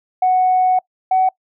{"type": "tone pair in turn", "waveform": "sine", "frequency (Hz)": [740, 750.8], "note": ["F#5", "F#5"], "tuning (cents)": [0, 25], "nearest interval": "unison", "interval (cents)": 25, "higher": "second", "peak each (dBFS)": -10, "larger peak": "neither", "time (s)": [[0.22, 0.79], [1.11, 1.29]], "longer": "first", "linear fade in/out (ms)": 5, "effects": ["noise-tail reverb RT60 0.1 s tail -24 dB re dry", "tanh soft clip ceiling -7 dBFS"]}